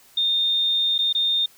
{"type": "tone with dropouts", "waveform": "sine", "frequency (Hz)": 3644, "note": "A#7", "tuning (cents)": -40, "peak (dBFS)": -18, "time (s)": [0.17, 1.46], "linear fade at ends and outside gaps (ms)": 5, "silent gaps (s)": [[0.981, 0.988], [1.128, 1.149]], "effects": ["white hiss -53 dBFS RMS until 1.57 s"]}